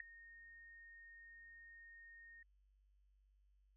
sine tone with ADSR envelope, 1848 Hz, A#6, 16 cents flat, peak -38 dBFS, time 0-2.43 s, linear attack 3 ms, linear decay 4 ms, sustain -19 dB, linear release 5 ms, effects added 49 Hz sine -70 dBFS peak until 3.76 s

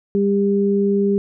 sine tone pair together, 200 / 400 Hz, G3 / G4, +35 / +35 cents, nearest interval octave, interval 1200 cents, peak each -17 dBFS, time 0.15-1.18 s, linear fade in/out 0 ms, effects none

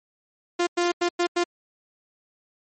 sawtooth tone bursts at uneven times, 349.2 Hz, F4, in tune, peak -16 dBFS, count 5, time 0.59-0.67 / 0.77-0.92 / 1.01-1.09 / 1.19-1.27 / 1.36-1.44 s, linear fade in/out 10 ms, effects MP3 32 kbps

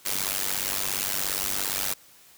white noise with amplitude modulation, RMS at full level -24 dBFS, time 0.05-1.94 s, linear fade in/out 10 ms, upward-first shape sine, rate 97.2 Hz, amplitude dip 100%, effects white hiss -54 dBFS RMS until 2.37 s

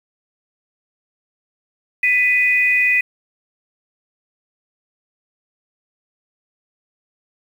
sine tone pair together, 1990.6 / 2489 Hz, B6 / D#7, +13 / 0 cents, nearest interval major third, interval 387 cents, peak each -16 / -15 dBFS, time 2.03-3.01 s, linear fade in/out 5 ms, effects 7-bit

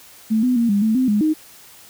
sine tone with pitch steps, 220.1 / 251 / 233.7 / 202.2 / 220.1 / 257.7 / 208.6 / 310.7 Hz, A3 / B3 / A#3 / G#3 / A3 / C4 / G#3 / D#4, +1 / +28 / +5 / -46 / +1 / -26 / +8 / -2 cents, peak -14 dBFS, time 0.3-1.34 s, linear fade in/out 20 ms, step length 130 ms, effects white hiss -45 dBFS RMS until 1.89 s

